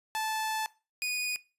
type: tone pair in turn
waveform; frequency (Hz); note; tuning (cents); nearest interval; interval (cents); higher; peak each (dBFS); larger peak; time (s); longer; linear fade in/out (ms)
sawtooth; 874 / 2472; A5 / D#7; -12 / -12; octave + tritone; 1800; second; -26; neither; 0.15-0.66 / 1.02-1.36; first; 0
effects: noise-tail reverb RT60 0.3 s tail -20 dB re dry + resampled to 32000 Hz